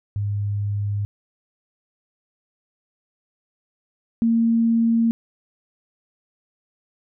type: tone pair in turn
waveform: sine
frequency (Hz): 102.2 / 229.4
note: G#2 / A#3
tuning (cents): -27 / -28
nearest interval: octave + major second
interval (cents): 1399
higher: second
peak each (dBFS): -21 / -15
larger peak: second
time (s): 0.16-1.05 / 4.22-5.11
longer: neither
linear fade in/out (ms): 0
effects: none